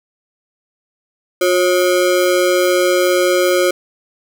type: ring-modulated tone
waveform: square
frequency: 451.2 Hz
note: A4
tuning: 44 cents sharp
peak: -9 dBFS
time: 1.41-3.71 s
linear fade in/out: 5 ms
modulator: 92.7 Hz
effects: none